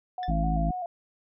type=tone with vibrato; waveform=sine; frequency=708 Hz; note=F5; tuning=23 cents sharp; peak=-30 dBFS; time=0.18-0.86 s; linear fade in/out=2 ms; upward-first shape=square; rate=3.9 Hz; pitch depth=53 cents each way
type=tone with exponential decay; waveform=25% pulse; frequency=1760 Hz; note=A6; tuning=in tune; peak=-31 dBFS; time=0.23-0.33 s; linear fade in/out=1 ms; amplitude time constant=20 ms
type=harmonic tone; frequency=54 Hz; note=A1; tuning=32 cents flat; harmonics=1 / 3 / 4 / 5 / 6; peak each=-26 / -28 / -35 / -35 / -42 dBFS; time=0.28-0.71 s; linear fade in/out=5 ms
effects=resampled to 16000 Hz